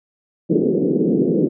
white band-pass noise, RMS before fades -17 dBFS, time 0.49-1.49 s, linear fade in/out 20 ms, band 160 to 450 Hz, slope 48 dB/octave, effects none

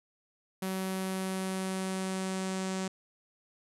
sawtooth tone with low-pass filter sweep, 189 Hz, F#3, 37 cents sharp, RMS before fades -34 dBFS, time 0.62-2.88 s, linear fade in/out 5 ms, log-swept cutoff 12000 to 7800 Hz, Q 2.4, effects none

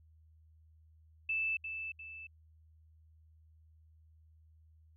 sine tone with echo, 2637 Hz, E7, in tune, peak -31 dBFS, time 1.29-1.57 s, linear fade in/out 5 ms, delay 350 ms, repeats 2, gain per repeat -7 dB, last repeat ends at 2.27 s, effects added 79 Hz sine -60 dBFS peak until 4.96 s

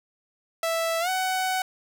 sawtooth tone with pitch glide, 659.3 to 748.6 Hz, E5 to F#5, 0 to +20 cents, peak -20 dBFS, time 0.63-1.62 s, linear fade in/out 2 ms, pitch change +220 cents, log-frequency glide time 1-1.09 s, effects none

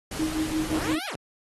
pink noise, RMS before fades -35 dBFS, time 0.11-0.95 s, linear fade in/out 5 ms
sine tone with tremolo, 313.8 Hz, D#4, 15 cents sharp, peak -22 dBFS, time 0.19-0.99 s, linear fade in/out 5 ms, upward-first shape sine, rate 5.8 Hz, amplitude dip 75%
10% pulse linear two-way sweep, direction up then down, 51.5 to 845 to 51.5 Hz, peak -24 dBFS, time 0.69-1.16 s, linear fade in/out 5 ms, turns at 1.06 s
effects AAC 32 kbps

